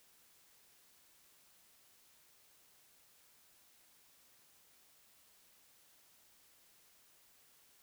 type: silence
effects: white hiss -67 dBFS RMS until 7.82 s